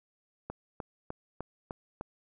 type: click train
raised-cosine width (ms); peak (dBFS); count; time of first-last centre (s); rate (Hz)
1; -23; 6; 0.5-2.011; 3.31
effects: none